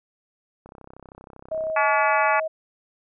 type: click train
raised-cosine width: 1 ms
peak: -29 dBFS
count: 35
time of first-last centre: 0.66-1.7 s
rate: 32.7 Hz
type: tone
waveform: sine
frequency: 635 Hz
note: D#5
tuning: 35 cents sharp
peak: -24 dBFS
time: 1.51-2.48 s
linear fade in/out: 10 ms
type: harmonic tone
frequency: 285.5 Hz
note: D4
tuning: 49 cents flat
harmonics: 3 / 4 / 5 / 6 / 7 / 8 / 9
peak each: -22 / -24 / -26 / -28 / -29 / -30 / -31 dBFS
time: 1.76-2.4 s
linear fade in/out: 5 ms
effects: none